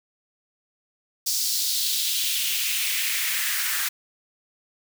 white noise with high-pass filter sweep, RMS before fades -25 dBFS, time 1.26-3.89 s, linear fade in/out 10 ms, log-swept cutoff 5100 to 1500 Hz, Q 2.5, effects none

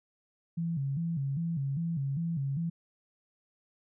sine tone with vibrato, 151.8 Hz, D#3, 42 cents flat, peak -29 dBFS, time 0.57-2.7 s, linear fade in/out 10 ms, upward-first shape square, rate 2.5 Hz, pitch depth 170 cents each way, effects none

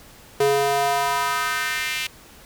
square tone with high-pass filter sweep, 140 Hz, C#3, 18 cents sharp, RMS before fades -22 dBFS, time 0.4-2.07 s, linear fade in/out 5 ms, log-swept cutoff 410 to 2600 Hz, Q 2.4, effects pink hiss -47 dBFS RMS until 2.45 s

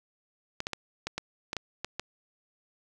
clicks, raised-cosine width 0.2 ms, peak -15 dBFS, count 9, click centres 0.604 / 0.669 / 0.733 / 1.07 / 1.18 / 1.531 / 1.567 / 1.846 / 1.996 s, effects none

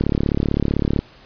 click train, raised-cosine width 3 ms, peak -5 dBFS, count 36, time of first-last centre 0.01-0.99 s, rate 35.7 Hz, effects pink hiss -47 dBFS RMS until 1.25 s + resampled to 11025 Hz

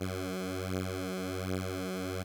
10% pulse beating tone pair, 92.5 / 93.8 Hz, F#2 / F#2, 0 / +24 cents, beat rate 1.3 Hz, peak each -28 dBFS, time 0-2.24 s, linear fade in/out 20 ms, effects 9-bit

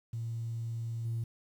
sine tone with level steps, 115 Hz, A#2, 23 cents flat, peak -33 / -30 dBFS, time 0.13-1.24 s, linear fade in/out 5 ms, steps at 1.05 s, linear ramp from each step 2 ms, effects tanh soft clip ceiling -28 dBFS + 10-bit

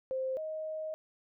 sine tone pair in turn, 523.3 / 626.8 Hz, C5 / D#5, 0 / +13 cents, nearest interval minor third, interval 313 cents, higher second, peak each -31 / -35 dBFS, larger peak first, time 0.11-0.37 / 0.37-0.94 s, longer second, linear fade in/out 0 ms, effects none

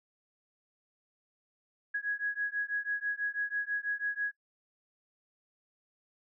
sine beating tone pair, 1661.2 / 1667.3 Hz, G#6 / G#6, 0 / +6 cents, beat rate 6.1 Hz, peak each -34 / -34 dBFS, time 1.94-4.32 s, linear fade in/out 10 ms, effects noise-tail reverb RT60 0.1 s tail -22 dB re dry

